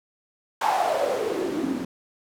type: noise with band-pass filter sweep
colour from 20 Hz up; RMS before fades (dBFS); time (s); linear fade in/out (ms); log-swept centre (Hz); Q
white; -25; 0.61-1.85; 5; 910 to 230; 6.5
effects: none